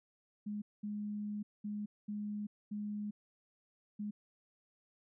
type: tone bursts at uneven times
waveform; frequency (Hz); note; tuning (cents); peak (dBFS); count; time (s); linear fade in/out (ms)
sine; 208.2; G#3; +5; -37; 6; 0.46-0.62 / 0.83-1.43 / 1.64-1.86 / 2.08-2.47 / 2.71-3.11 / 3.99-4.11; 10
effects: none